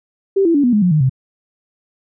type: tone with pitch steps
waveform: sine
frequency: 390.7 / 334.3 / 286 / 244.7 / 209.4 / 179.14 / 153.27 / 131.14 Hz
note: G4 / E4 / D4 / B3 / G#3 / F3 / D#3 / C3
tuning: -6 / +24 / -46 / -16 / +15 / +44 / -26 / +4 cents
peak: -10 dBFS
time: 0.36-1.096 s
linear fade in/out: 10 ms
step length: 92 ms
effects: none